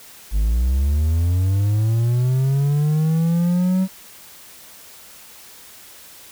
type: linear sweep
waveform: triangle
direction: up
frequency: 48.62 to 190.5 Hz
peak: -13 dBFS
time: 0.31-3.88 s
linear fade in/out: 50 ms
effects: white hiss -43 dBFS RMS until 6.31 s